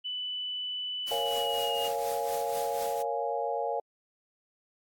sine tone with pitch glide, 2987 to 2857 Hz, F#7 to F7, +16 to +39 cents, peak -32 dBFS, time 0.04-1.89 s, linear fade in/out 20 ms, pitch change -77 cents, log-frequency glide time 1.06-1.78 s
white noise with tremolo, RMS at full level -40 dBFS, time 1.06-3.03 s, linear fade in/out 20 ms, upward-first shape triangle, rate 4.1 Hz, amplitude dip 65%
sine chord, Bb minor seventh, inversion none, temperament equal, 466.2 / 554.4 / 698.5 / 830.6 Hz, Bb4 / Db5 / F5 / Ab5, 0 / 0 / 0 / 0 cents, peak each -34 dBFS, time 1.11-3.8 s, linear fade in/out 5 ms
effects AAC 64 kbps

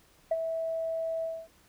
sine tone with ADSR envelope, 653 Hz, E5, 17 cents flat, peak -21 dBFS, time 0.31-1.48 s, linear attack 6 ms, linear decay 36 ms, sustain -8 dB, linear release 250 ms, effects tanh soft clip ceiling -19 dBFS + pink hiss -62 dBFS RMS until 1.68 s

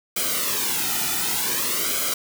white noise with flanger, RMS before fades -24 dBFS, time 0.16-2.14 s, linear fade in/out 5 ms, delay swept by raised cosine 1.1 to 1.86 ms, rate 0.55 Hz, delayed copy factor -0.75, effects none

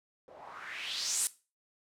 blue noise with low-pass filter sweep, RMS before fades -37 dBFS, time 0.28-1.27 s, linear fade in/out 0 ms, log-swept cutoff 520 to 10000 Hz, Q 3.7, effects noise-tail reverb RT60 0.3 s tail -17 dB re dry

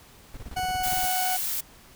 brown noise bursts, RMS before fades -37 dBFS, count 13, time 0.34-1.056 s, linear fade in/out 2 ms, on 32 ms, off 25 ms
40% pulse tone, 740 Hz, F#5, in tune, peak -25 dBFS, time 0.56-1.37 s, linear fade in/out 10 ms
blue noise, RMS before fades -29 dBFS, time 0.83-1.61 s, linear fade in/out 10 ms
effects pink hiss -52 dBFS RMS until 1.95 s

